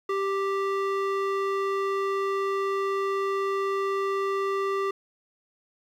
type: tone with band-pass filter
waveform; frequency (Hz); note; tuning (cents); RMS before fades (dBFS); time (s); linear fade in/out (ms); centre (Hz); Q
square; 392; G4; 0; -27; 0.09-4.91; 5; 910; 1.1
effects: 10-bit